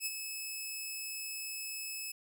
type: tone with ADSR envelope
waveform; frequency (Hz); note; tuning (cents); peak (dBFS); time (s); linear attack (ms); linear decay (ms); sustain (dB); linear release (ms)
10% pulse; 2593; E7; -29; -23; 0-2.12; 58; 34; -7; 7
effects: none